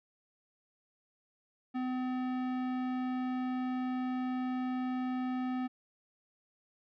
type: tone with tanh clipping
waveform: sine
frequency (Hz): 254.4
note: C4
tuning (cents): -48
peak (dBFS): -34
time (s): 1.74-5.68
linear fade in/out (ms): 20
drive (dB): 17
effects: none

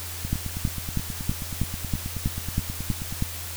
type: two click trains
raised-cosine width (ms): 5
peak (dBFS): -19 / -11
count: 28 / 10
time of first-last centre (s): 0.25-3.125 / 0.33-3.224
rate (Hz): 9.39 / 3.11
effects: added 85 Hz sine -37 dBFS peak until 3.56 s + white hiss -36 dBFS RMS until 3.56 s

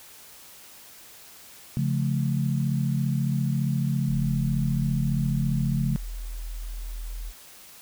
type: chord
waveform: sine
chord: Db augmented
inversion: none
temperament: just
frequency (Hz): 138.59 / 173.24 / 216.5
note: Db3 / F3 / A3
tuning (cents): 0 / -14 / -28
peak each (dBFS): -24 / -29 / -29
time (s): 1.77-5.96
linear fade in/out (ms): 0
type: tone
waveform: sine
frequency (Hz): 40.79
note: E1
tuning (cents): -17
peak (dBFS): -31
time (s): 4.07-7.33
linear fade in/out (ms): 50
effects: white hiss -48 dBFS RMS until 7.81 s

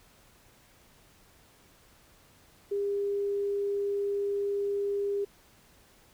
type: tone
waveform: sine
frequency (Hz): 402.7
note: G4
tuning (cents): +47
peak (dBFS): -27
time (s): 2.71-5.25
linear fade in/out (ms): 10
effects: pink hiss -60 dBFS RMS until 6.13 s

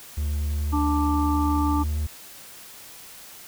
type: tone with pitch glide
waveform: triangle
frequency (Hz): 74.1 to 75.79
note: D2 to D#2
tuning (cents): +16 to -45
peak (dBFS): -21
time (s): 0.17-2.07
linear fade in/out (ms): 10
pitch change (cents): +39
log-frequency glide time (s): 0.57-1.25
type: harmonic tone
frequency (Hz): 293.7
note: D4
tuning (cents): 0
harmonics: 1 / 3 / 4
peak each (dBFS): -23 / -28 / -29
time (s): 0.72-1.84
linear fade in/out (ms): 20
effects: white hiss -44 dBFS RMS until 3.47 s

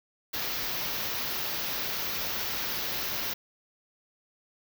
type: band-stop noise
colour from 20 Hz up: white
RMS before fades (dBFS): -32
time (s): 0.33-3.34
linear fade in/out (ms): 10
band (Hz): 6000 to 13000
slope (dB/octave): 48
effects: none

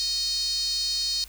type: tone with high-pass filter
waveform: 5% pulse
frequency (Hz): 622.3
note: D#5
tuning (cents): 0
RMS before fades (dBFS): -27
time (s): 0-1.24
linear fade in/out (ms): 0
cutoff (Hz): 4400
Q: 7.4
effects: added 50 Hz sine -46 dBFS peak until 1.28 s + white hiss -50 dBFS RMS until 1.28 s

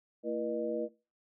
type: tone cluster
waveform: sine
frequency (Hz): 226 / 333.8 / 482.2 / 608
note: A3 / E4 / B4 / D#5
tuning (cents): +47 / +22 / -41 / -40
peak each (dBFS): -39 / -37 / -35 / -37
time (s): 0.23-0.89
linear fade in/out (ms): 50
effects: noise-tail reverb RT60 0.3 s tail -20 dB re dry

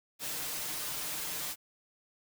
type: noise with comb filter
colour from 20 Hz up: white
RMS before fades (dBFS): -37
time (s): 0.19-1.56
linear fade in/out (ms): 50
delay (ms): 6.6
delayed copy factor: +0.7
effects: none

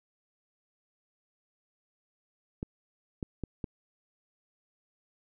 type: clicks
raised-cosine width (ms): 3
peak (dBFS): -21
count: 4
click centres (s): 2.629 / 3.228 / 3.437 / 3.642
effects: none

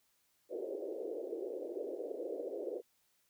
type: band-pass noise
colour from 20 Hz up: pink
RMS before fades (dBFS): -41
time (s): 0.49-2.82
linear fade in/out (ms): 50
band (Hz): 350 to 550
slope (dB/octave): 48
effects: white hiss -75 dBFS RMS until 3.29 s

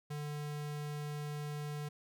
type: tone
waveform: square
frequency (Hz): 148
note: D3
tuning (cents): +14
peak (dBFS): -39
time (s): 0.1-1.89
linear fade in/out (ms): 10
effects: none

